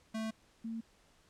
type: tone pair in turn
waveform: square / sine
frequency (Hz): 220.7 / 226.4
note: A3 / A3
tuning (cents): +5 / +50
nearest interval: unison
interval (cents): 45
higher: second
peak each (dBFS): -36 / -37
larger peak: first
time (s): 0.14-0.31 / 0.64-0.81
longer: neither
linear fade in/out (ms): 10
effects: pink hiss -67 dBFS RMS until 1.29 s + low-pass 9000 Hz 12 dB/octave